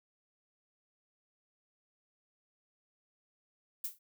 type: noise with exponential decay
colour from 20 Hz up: violet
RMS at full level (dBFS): -32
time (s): 3.84-3.99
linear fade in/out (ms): 5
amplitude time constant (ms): 31
effects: none